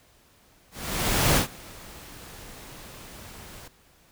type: noise with ADSR envelope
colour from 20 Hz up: pink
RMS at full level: -20 dBFS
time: 0.71-3.68 s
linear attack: 650 ms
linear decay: 110 ms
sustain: -24 dB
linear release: 4 ms
effects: pink hiss -59 dBFS RMS until 4.11 s